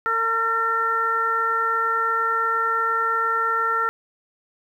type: harmonic tone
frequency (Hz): 454.3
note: A#4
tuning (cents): -45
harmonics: 1 / 2 / 3 / 4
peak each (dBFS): -30 / -31 / -20 / -28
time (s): 0.06-3.89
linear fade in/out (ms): 0
effects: 9-bit